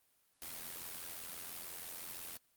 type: noise with amplitude modulation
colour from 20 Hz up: white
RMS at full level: -43 dBFS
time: 0.42-2.37 s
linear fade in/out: 0 ms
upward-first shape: sine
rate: 85.9 Hz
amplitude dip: 65%
effects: white hiss -74 dBFS RMS until 2.56 s + Opus 32 kbps